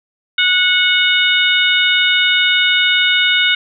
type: harmonic tone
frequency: 733 Hz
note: F#5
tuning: 16 cents flat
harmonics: 2 / 3 / 4 / 5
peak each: -16 / -16 / -16 / -16 dBFS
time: 0.38-3.55 s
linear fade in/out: 5 ms
effects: none